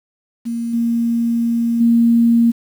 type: tone with level steps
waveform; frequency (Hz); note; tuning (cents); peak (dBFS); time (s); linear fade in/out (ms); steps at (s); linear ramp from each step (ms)
sine; 233.1; A#3; 0; -19 / -14 / -9; 0.45-2.52; 20; 0.73 / 1.8; 10
effects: 7-bit